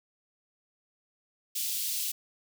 white high-pass noise, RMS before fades -32 dBFS, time 1.55-2.12 s, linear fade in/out 10 ms, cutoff 3000 Hz, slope 24 dB/octave, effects none

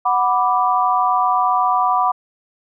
sine chord, B minor, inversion second, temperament equal, 740 / 987.8 / 1174.7 Hz, F#5 / B5 / D6, 0 / 0 / 0 cents, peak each -18 dBFS, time 0.05-2.12 s, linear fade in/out 10 ms, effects none

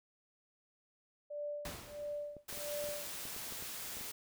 sine tone with tremolo, 587 Hz, D5, 1 cent flat, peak -37 dBFS, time 1.3-3.17 s, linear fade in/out 10 ms, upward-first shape sine, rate 1.5 Hz, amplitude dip 100%
pink noise with exponential decay, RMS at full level -42 dBFS, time 1.65-2.48 s, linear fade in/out 2 ms, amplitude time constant 180 ms
clicks, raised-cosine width 2 ms, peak -38 dBFS, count 11, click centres 2.367 / 2.527 / 2.575 / 2.841 / 2.889 / 3.254 / 3.364 / 3.524 / 3.625 / 3.97 / 4.011 s
white noise, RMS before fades -44 dBFS, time 2.48-4.12 s, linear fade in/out 10 ms
effects none

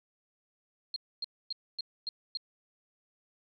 sine tone bursts, 4219 Hz, C8, 14 cents sharp, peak -32 dBFS, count 6, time 0.94-2.372 s, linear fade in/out 2 ms, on 22 ms, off 260 ms, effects none

